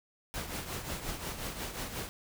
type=noise with tremolo; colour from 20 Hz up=pink; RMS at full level=-36 dBFS; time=0.34-2.09 s; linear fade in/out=0 ms; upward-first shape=triangle; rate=5.6 Hz; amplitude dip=65%; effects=none